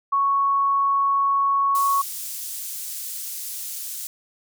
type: tone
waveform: sine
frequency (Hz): 1108.7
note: C#6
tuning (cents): 0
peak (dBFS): -17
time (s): 0.12-2.02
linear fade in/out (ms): 10
type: high-pass noise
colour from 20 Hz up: pink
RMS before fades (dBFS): -32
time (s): 1.75-4.07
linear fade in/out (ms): 0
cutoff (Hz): 7900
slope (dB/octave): 12
effects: none